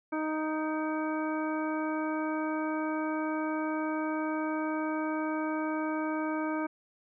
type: harmonic tone with a mistuned harmonic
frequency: 311 Hz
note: D#4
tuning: 1 cent flat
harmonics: 1 / 2 / 3 / 4 / 5 / 7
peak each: -31 / -37 / -38 / -40 / -41 / -45 dBFS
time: 0.12-6.67 s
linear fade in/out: 10 ms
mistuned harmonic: 7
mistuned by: +69 cents
effects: none